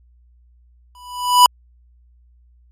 square tone with exponential growth, 987.8 Hz, B5, in tune, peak -4 dBFS, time 0.95-1.46 s, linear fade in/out 1 ms, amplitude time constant 110 ms, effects added 60 Hz sine -49 dBFS peak until 2.71 s + MP3 64 kbps

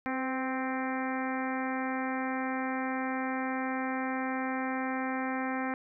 harmonic tone with a mistuned harmonic, 261.6 Hz, C4, in tune, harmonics 1 / 2 / 3 / 4 / 5 / 6 / 7 / 8 / 9, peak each -33 / -40 / -37 / -41 / -42 / -42 / -41 / -44 / -46 dBFS, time 0.06-5.74 s, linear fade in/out 0 ms, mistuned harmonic 2, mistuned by -25 cents, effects none

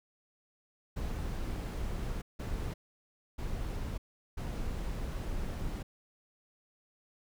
brown noise bursts at uneven times, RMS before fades -36 dBFS, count 4, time 0.96-2.22 / 2.39-2.74 / 3.38-3.98 / 4.37-5.83 s, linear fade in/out 10 ms, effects none

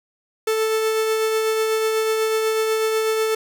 45% pulse tone with tremolo, 440 Hz, A4, in tune, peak -17 dBFS, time 0.47-3.35 s, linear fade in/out 5 ms, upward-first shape triangle, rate 8.1 Hz, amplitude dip 30%, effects none

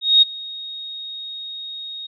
sine tone with ADSR envelope, 3739 Hz, A#7, 4 cents sharp, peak -7 dBFS, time 0.01-2.07 s, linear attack 210 ms, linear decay 17 ms, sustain -22 dB, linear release 12 ms, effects none

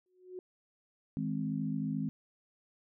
sine tone with exponential growth, 366.4 Hz, F#4, 17 cents flat, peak -37 dBFS, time 0.06-0.39 s, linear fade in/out 1 ms, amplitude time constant 70 ms
sine chord, Ab major, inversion second, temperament equal with one note detuned, 158.83 / 207.7 / 261.6 Hz, Eb3 / Ab3 / C4, +36 / 0 / 0 cents, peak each -36 dBFS, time 1.17-2.09 s, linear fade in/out 0 ms
effects none

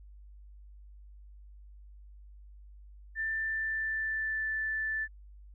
sine tone with pitch glide, 1778 to 1757.6 Hz, A6 to A6, +18 to -2 cents, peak -30 dBFS, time 3.15-5.08 s, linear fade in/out 50 ms, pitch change -20 cents, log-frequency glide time 3.3-4.49 s, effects added 50 Hz sine -49 dBFS peak until 5.54 s

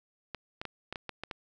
clicks, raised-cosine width 0.3 ms, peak -21 dBFS, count 8, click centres 0.347 / 0.615 / 0.653 / 0.926 / 0.958 / 1.093 / 1.236 / 1.312 s, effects none

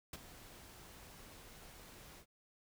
pink noise with ADSR envelope, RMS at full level -43 dBFS, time 0.13-2.26 s, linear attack 5 ms, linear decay 29 ms, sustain -13 dB, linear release 79 ms, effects none

